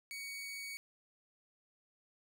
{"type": "tone", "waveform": "sawtooth", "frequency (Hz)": 2243, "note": "C#7", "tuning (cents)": 20, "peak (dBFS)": -39, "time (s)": [0.11, 0.77], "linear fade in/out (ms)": 0, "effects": []}